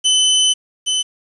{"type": "tone pair in turn", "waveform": "sawtooth", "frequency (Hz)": [3028, 3028], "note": ["F#7", "F#7"], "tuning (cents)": [39, 39], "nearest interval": "unison", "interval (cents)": 0, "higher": "neither", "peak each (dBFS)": [-8, -12], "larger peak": "first", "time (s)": [[0.04, 0.54], [0.86, 1.03]], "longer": "first", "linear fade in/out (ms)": 20, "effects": ["resampled to 24000 Hz", "7-bit"]}